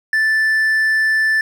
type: tone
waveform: triangle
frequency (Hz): 1760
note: A6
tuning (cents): 0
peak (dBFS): -11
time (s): 0.13-1.41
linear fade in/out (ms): 2
effects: none